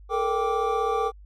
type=tone cluster; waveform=triangle; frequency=434.4 / 470.2 / 785 / 1169 Hz; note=A4 / A#4 / G5 / D6; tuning=-22 / +15 / +2 / -8 cents; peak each=-26 dBFS; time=0.09-1.12 s; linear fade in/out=50 ms; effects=added 50 Hz sine -44 dBFS peak until 1.25 s